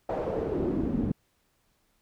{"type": "noise with band-pass filter sweep", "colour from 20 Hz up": "brown", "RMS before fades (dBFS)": -29, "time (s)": [0.09, 1.12], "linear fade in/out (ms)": 5, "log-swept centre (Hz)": [650, 210], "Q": 2.7, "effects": ["pink hiss -71 dBFS RMS until 2.01 s"]}